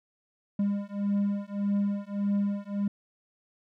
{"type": "beating tone pair", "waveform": "triangle", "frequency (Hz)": [201, 202.7], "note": ["G3", "G#3"], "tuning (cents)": [44, -42], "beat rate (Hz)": 1.7, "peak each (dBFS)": -27, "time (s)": [0.59, 2.88], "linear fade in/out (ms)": 5, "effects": []}